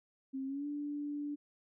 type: tone with pitch glide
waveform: sine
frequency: 267.3 to 291.5 Hz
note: C4 to D4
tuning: +37 to -13 cents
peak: -36 dBFS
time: 0.33-1.36 s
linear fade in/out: 20 ms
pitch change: +150 cents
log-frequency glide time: 0.46-0.66 s
effects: none